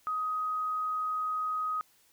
sine tone, 1256 Hz, D#6, 16 cents sharp, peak -29 dBFS, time 0.07-1.81 s, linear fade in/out 0 ms, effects white hiss -65 dBFS RMS until 2.12 s

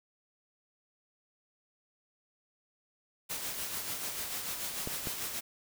white noise with tremolo, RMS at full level -36 dBFS, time 3.29-5.41 s, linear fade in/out 20 ms, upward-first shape sine, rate 6.8 Hz, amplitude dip 40%
clicks, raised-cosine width 2 ms, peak -23 dBFS, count 2, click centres 4.874 / 5.072 s
effects none

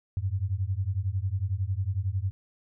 sine beating tone pair, 90.7 / 101.7 Hz, F#2 / G#2, -34 / -36 cents, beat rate 11 Hz, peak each -29 dBFS, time 0.17-2.31 s, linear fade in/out 0 ms, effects none

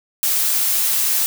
blue noise, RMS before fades -18 dBFS, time 0.23-1.26 s, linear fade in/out 0 ms, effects none

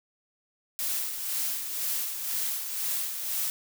blue noise with tremolo, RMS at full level -29 dBFS, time 0.79-3.5 s, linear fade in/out 0 ms, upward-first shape sine, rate 2 Hz, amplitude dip 50%, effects none

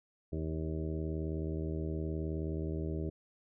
harmonic tone with a mistuned harmonic, 79.1 Hz, D#2, 29 cents sharp, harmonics 1 / 2 / 3 / 4 / 5 / 6 / 7 / 8, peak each -37 / -39 / -47 / -41 / -42 / -52 / -50 / -51 dBFS, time 0.32-3.1 s, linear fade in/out 10 ms, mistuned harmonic 6, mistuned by -26 cents, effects none

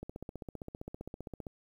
click train, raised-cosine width 2 ms, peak -28 dBFS, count 23, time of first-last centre 0.03-1.468 s, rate 15.3 Hz, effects 10-bit

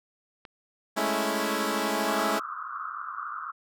clicks, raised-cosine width 0.3 ms, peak -28 dBFS, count 2, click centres 0.452 / 1.076 s
10% pulse chord, A major seventh, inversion third, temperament equal, 207.7 / 220 / 277.2 / 329.6 Hz, G#3 / A3 / C#4 / E4, 0 / 0 / 0 / 0 cents, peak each -23 dBFS, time 0.96-2.4 s, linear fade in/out 20 ms
white band-pass noise, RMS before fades -36 dBFS, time 2.06-3.52 s, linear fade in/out 20 ms, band 1100 to 1400 Hz, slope 96 dB/octave
effects none

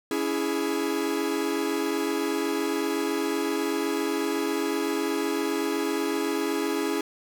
45% pulse chord, C# minor, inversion none, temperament equal with one note detuned, 281.7 / 329.6 / 415.3 Hz, C#4 / E4 / G#4, +28 / 0 / 0 cents, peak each -30 / -29 / -29 dBFS, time 0.11-7.01 s, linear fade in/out 2 ms, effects none

